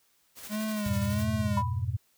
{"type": "noise with tremolo", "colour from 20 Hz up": "white", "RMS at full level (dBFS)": -42, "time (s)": [0.35, 1.27], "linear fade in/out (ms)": 50, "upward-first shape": "square", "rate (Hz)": 12, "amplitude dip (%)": 40}
{"type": "tone with vibrato", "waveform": "square", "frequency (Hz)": 207.7, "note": "G#3", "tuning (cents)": 0, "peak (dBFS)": -30, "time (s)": [0.49, 1.63], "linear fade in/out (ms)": 50, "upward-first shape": "sine", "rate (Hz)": 1.5, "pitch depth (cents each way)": 76}
{"type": "chord", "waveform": "sine", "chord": "F diminished", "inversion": "none", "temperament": "equal with one note detuned", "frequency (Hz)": [87.31, 103.83, 122.19], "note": ["F2", "Ab2", "Cb3"], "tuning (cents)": [0, 0, -18], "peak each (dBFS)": -32, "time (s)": [0.86, 1.97], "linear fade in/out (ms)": 5}
{"type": "tone with exponential decay", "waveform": "sine", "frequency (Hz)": 987.8, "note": "B5", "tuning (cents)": 0, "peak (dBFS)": -23, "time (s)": [1.57, 1.85], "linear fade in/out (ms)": 5, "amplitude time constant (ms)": 60}
{"effects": ["white hiss -68 dBFS RMS until 2.17 s"]}